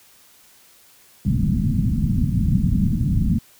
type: low-pass noise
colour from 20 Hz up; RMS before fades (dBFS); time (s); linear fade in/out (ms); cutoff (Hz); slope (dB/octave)
white; -19; 1.25-3.39; 5; 230; 48
effects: white hiss -52 dBFS RMS until 3.59 s